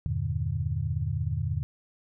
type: chord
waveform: sine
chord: E half-diminished seventh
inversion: none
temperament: just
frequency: 82.41 / 98.89 / 118.67 / 148.33 Hz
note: E2 / G2 / Bb2 / D3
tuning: 0 / +16 / +31 / +18 cents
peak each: -32 dBFS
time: 0.06-1.63 s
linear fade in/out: 0 ms
effects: none